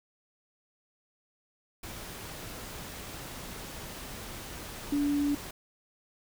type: tone in noise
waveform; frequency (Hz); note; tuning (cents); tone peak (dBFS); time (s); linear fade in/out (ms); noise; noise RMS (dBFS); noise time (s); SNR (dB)
sine; 288; D4; -34; -25; 4.92-5.35; 5; pink; -42; 1.83-5.51; +14
effects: none